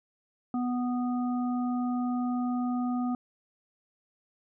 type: harmonic tone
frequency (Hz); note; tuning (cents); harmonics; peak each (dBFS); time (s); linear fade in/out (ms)
246.9; B3; 0; 1 / 3 / 5; -27 / -37 / -41; 0.54-3.15; 2
effects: none